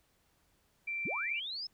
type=tone; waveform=sine; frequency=2349 Hz; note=D7; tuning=in tune; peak=-34 dBFS; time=0.87-1.4 s; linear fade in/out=10 ms
type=linear sweep; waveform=sine; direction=up; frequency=108.9 to 5274 Hz; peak=-37 dBFS; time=1.05-1.67 s; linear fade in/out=5 ms
effects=pink hiss -72 dBFS RMS until 1.73 s